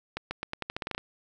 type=accelerating click train; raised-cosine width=0.3 ms; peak=-16 dBFS; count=12; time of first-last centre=0.17-0.98 s; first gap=140 ms; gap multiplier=0.86; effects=none